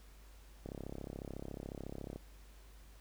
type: click train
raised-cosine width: 2 ms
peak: -30 dBFS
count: 52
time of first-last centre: 0.66-2.16 s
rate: 34 Hz
effects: added 50 Hz sine -55 dBFS peak until 3 s + pink hiss -64 dBFS RMS until 3 s